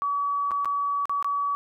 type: tone with dropouts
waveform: sine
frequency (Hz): 1139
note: C#6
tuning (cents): +47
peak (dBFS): -23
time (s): 0.02-1.55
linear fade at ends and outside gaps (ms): 0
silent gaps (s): 0.509-0.516 / 0.647-0.656 / 1.055-1.095 / 1.226-1.245
effects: none